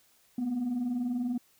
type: tone pair together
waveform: sine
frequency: 226.5 / 246.9 Hz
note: A#3 / B3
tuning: -50 / 0 cents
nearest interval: minor second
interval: 150 cents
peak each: -35 / -27 dBFS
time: 0.38-1.38 s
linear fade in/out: 5 ms
effects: tanh soft clip ceiling -26 dBFS + white hiss -65 dBFS RMS until 1.59 s